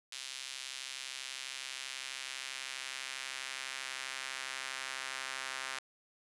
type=tone with high-pass filter sweep; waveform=sawtooth; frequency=132.3 Hz; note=C3; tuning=20 cents sharp; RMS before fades=-42 dBFS; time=0.12-5.79 s; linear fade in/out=5 ms; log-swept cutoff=3300 to 1500 Hz; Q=1.1; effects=resampled to 24000 Hz + 10-bit